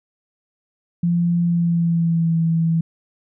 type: tone with pitch glide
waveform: sine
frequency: 172.2 to 164.33 Hz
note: F3 to E3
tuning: -24 to -5 cents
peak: -15 dBFS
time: 1.03-2.81 s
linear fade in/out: 5 ms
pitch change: -81 cents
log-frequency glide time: 1.43-2.38 s
effects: none